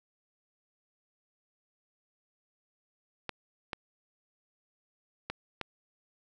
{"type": "clicks", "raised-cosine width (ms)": 0.3, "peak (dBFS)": -18, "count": 4, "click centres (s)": [3.293, 3.732, 5.3, 5.613], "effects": []}